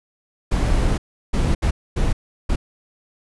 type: noise bursts at uneven times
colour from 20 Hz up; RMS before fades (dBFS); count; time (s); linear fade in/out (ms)
brown; -18; 5; 0.51-0.98 / 1.33-1.55 / 1.62-1.71 / 1.96-2.13 / 2.49-2.56; 10
effects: resampled to 24000 Hz